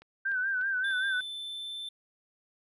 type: click train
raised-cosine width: 0.3 ms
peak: -36 dBFS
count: 5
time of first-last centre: 0.02-1.207 s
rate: 3.37 Hz
type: tone with vibrato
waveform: sine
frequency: 1542 Hz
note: G6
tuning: 29 cents flat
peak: -27 dBFS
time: 0.25-1.21 s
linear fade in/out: 10 ms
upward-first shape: sine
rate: 5.2 Hz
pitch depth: 68 cents each way
type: tone with pitch glide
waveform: triangle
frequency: 3520 to 3542 Hz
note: A7 to A7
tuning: 0 to +11 cents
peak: -35 dBFS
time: 0.84-1.89 s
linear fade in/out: 5 ms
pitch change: +11 cents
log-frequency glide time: 1.07-1.77 s
effects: none